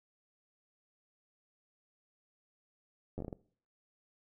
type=slowing click train; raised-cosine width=2 ms; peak=-27 dBFS; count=7; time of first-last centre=3.18-3.328 s; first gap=10 ms; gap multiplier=1.36; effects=noise-tail reverb RT60 0.5 s tail -21 dB re dry